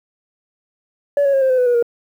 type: tone with pitch steps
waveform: sine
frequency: 571 / 555.7 / 540.8 / 526.3 / 512.2 / 498.5 / 485.2 / 472.2 Hz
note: D5 / C#5 / C#5 / C5 / C5 / B4 / B4 / A#4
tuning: -49 / +4 / -43 / +10 / -37 / +16 / -31 / +22 cents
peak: -10 dBFS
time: 1.17-1.826 s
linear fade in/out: 2 ms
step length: 82 ms
effects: tanh soft clip ceiling -10 dBFS + 8-bit